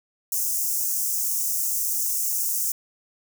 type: high-pass noise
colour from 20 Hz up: white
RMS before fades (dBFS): -25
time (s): 0.32-2.72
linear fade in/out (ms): 2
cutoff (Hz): 5800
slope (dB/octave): 48
effects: none